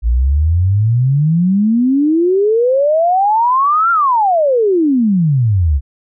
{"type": "exponential two-way sweep", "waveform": "sine", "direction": "up then down", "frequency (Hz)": [54.9, 1399, 65], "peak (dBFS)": -9, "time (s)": [0.02, 5.81], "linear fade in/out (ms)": 50, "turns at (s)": 3.91, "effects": []}